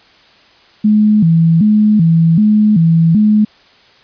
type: tone with vibrato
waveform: sine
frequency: 186.8 Hz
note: F#3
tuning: 17 cents sharp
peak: -6 dBFS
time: 0.84-3.45 s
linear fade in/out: 10 ms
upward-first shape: square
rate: 1.3 Hz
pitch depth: 220 cents each way
effects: white hiss -46 dBFS RMS until 4.03 s + resampled to 11025 Hz